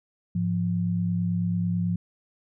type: tone pair together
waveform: sine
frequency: 105.51 / 174.6 Hz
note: G#2 / F3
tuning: +28 / 0 cents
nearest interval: major sixth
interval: 872 cents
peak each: -28 / -24 dBFS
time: 0.35-1.96 s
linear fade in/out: 5 ms
effects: none